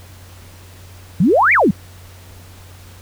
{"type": "exponential two-way sweep", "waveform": "sine", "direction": "up then down", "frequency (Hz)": [150.4, 2421, 158.4], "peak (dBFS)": -9, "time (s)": [1.2, 1.71], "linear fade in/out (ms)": 5, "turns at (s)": 1.53, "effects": ["added 91 Hz sine -39 dBFS peak until 3.01 s", "pink hiss -44 dBFS RMS until 3.01 s"]}